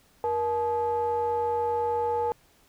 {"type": "ring-modulated tone", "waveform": "triangle", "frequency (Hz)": 193.1, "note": "G3", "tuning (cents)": -26, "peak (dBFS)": -19, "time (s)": [0.24, 2.32], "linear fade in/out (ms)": 0, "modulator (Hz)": 668, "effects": ["pink hiss -61 dBFS RMS until 2.68 s"]}